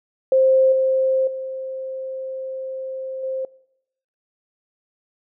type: tone with level steps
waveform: sine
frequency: 526 Hz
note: C5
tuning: 9 cents sharp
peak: -12 / -16 / -27 / -23 dBFS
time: 0.32-3.45 s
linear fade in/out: 2 ms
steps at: 0.72 / 1.27 / 3.23 s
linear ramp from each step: 5 ms
effects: noise-tail reverb RT60 0.8 s tail -22 dB re dry